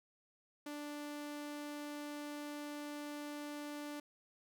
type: tone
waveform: sawtooth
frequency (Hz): 293.7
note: D4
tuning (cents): 0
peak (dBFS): -39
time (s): 0.66-4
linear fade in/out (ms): 5
effects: none